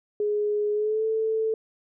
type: tone with pitch glide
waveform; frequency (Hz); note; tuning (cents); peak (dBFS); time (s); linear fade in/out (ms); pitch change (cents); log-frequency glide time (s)
sine; 417.3 to 441.6; G#4 to A4; +8 to +6; -22; 0.2-1.54; 2; +98; 0.73-1.05
effects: none